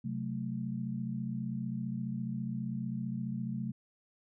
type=chord; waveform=sine; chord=F# diminished; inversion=second; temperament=equal; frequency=130.81 / 185 / 220 Hz; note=C3 / F#3 / A3; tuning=0 / 0 / 0 cents; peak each=-38 / -39 / -37 dBFS; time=0.04-3.72 s; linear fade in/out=10 ms; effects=none